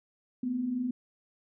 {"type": "tone pair together", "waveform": "sine", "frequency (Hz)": [227.6, 251.1], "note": ["A#3", "B3"], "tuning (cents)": [-41, 29], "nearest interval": "major second", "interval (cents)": 170, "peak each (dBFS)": [-38, -29], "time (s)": [0.43, 0.91], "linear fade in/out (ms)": 5, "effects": []}